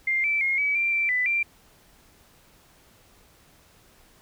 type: tone with pitch steps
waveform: sine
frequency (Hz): 2106 / 2326 / 2146 / 2284 / 2363 / 2344 / 1995 / 2364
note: C7 / D7 / C7 / D7 / D7 / D7 / B6 / D7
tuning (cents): +11 / -17 / +43 / -49 / +10 / -4 / +17 / +11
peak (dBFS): -21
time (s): 0.07-1.43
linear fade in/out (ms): 5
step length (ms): 170
effects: pink hiss -57 dBFS RMS until 4.21 s